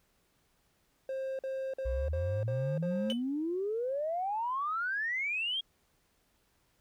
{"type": "tone bursts", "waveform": "triangle", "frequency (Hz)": 531, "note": "C5", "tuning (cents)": 25, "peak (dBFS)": -31, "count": 6, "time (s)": [1.09, 3.125], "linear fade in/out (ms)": 2, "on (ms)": 300, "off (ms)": 47}
{"type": "exponential sweep", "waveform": "sine", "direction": "up", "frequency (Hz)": [58.27, 3300], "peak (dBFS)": -30, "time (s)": [1.85, 5.61], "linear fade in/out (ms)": 10}
{"type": "tone with exponential decay", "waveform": "triangle", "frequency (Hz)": 3010, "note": "F#7", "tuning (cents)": 29, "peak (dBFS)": -27, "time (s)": [3.1, 3.22], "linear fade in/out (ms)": 0, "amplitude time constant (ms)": 26}
{"effects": ["tanh soft clip ceiling -23 dBFS", "pink hiss -72 dBFS RMS until 6.8 s"]}